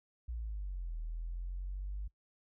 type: exponential two-way sweep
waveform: sine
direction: down then up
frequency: 60.2 to 39.62 to 50.9 Hz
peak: -36 dBFS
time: 0.28-2.08 s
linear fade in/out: 10 ms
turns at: 0.99 s
effects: noise-tail reverb RT60 0.1 s tail -23 dB re dry + tanh soft clip ceiling -32 dBFS